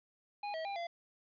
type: tone with pitch steps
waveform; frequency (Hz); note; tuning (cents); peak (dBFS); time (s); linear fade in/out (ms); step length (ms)
square; 822 / 643 / 798 / 685; G#5 / E5 / G5 / F5; -18 / -43 / +31 / -34; -38; 0.43-0.87; 5; 110
effects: resampled to 11025 Hz + 11-bit